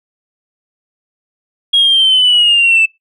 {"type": "linear sweep", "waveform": "sine", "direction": "down", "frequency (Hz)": [3300, 2628], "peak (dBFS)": -5, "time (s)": [1.73, 2.86], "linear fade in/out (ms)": 10, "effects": ["noise-tail reverb RT60 0.2 s tail -23 dB re dry", "tanh soft clip ceiling -3 dBFS"]}